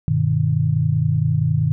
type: chord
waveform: sine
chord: G augmented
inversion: none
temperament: just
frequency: 98 / 122.5 / 153.12 Hz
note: G2 / B2 / D#3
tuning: 0 / -14 / -27 cents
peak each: -22 / -20 / -18 dBFS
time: 0.08-1.72 s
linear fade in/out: 0 ms
effects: none